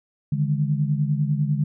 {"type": "tone cluster", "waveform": "sine", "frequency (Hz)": [145.3, 155.3, 205.6], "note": ["D3", "D#3", "G#3"], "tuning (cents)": [-18, -3, -17], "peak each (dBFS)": [-21, -25, -28], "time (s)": [0.32, 1.64], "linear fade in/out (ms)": 5, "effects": []}